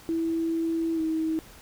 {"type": "tone with pitch glide", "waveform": "sine", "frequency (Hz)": [328.5, 319.1], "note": ["E4", "D#4"], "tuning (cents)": [-6, 44], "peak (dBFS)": -24, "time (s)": [0.09, 1.39], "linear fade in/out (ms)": 0, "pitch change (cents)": -50, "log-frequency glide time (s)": [0.95, 1], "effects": ["pink hiss -50 dBFS RMS until 1.61 s"]}